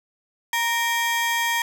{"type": "ring-modulated tone", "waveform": "30% pulse", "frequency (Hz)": 1396.9, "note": "F6", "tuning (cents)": 0, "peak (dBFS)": -15, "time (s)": [0.53, 1.62], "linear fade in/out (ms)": 2, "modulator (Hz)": 456, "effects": []}